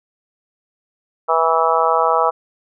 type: harmonic tone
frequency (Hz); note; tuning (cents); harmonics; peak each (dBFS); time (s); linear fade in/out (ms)
163.3; E3; -16; 3 / 4 / 5 / 6 / 7 / 8; -20 / -20 / -20 / -20 / -20 / -20; 1.28-2.31; 20
effects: none